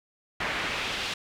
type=noise with band-pass filter sweep; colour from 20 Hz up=brown; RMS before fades=-31 dBFS; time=0.4-1.14 s; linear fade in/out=5 ms; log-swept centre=2000 to 3700 Hz; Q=1.4; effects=none